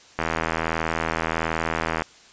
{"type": "click train", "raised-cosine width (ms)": 0.5, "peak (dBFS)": -8, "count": 150, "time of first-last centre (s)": [0.19, 2.02], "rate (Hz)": 81.4, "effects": ["white hiss -50 dBFS RMS until 2.32 s", "resampled to 16000 Hz"]}